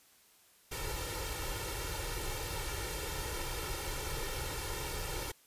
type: noise with comb filter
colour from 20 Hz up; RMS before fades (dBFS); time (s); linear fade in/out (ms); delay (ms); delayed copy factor
pink; -38; 0.71-5.32; 10; 2.2; +0.9
effects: white hiss -64 dBFS RMS until 5.46 s + resampled to 32000 Hz